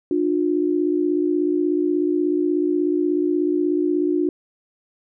sine tone pair together, 300.4 / 356.9 Hz, D4 / F4, +39 / +38 cents, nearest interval minor third, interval 299 cents, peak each -20 dBFS, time 0.11-4.29 s, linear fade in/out 2 ms, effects none

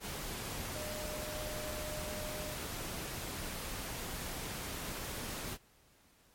sine tone in noise, 609 Hz, D#5, 37 cents flat, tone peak -43 dBFS, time 0.72-2.56 s, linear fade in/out 50 ms, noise pink, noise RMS -41 dBFS, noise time 0-5.58 s, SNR -5 dB, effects pink hiss -66 dBFS RMS until 6.34 s + MP3 64 kbps

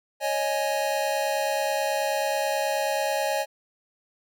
square chord, C# suspended second, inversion none, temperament just, 554.4 / 623.7 / 831.5 Hz, C#5 / D#5 / G#5, 0 / +4 / +2 cents, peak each -29 dBFS, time 0.2-3.46 s, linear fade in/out 50 ms, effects none

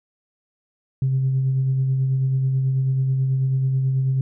sine tone with tremolo, 132.6 Hz, C3, 23 cents sharp, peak -15 dBFS, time 1.02-4.21 s, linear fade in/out 2 ms, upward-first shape sine, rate 9.2 Hz, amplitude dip 30%, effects tanh soft clip ceiling -13 dBFS

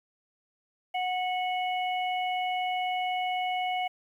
harmonic tone, 734 Hz, F#5, 14 cents flat, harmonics 1 / 3 / 4, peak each -28 / -35 / -38 dBFS, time 0.94-3.88 s, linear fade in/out 10 ms, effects 10-bit

